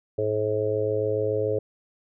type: harmonic tone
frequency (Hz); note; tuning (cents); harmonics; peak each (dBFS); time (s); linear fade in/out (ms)
107; A2; -48; 1 / 3 / 4 / 5 / 6; -31 / -35 / -25 / -27 / -36; 0.18-1.59; 5
effects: none